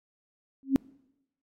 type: tone with exponential growth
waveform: sine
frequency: 270 Hz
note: C#4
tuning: 45 cents flat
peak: -14 dBFS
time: 0.63-0.76 s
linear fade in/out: 0 ms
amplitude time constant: 27 ms
effects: noise-tail reverb RT60 0.9 s tail -24 dB re dry + MP3 64 kbps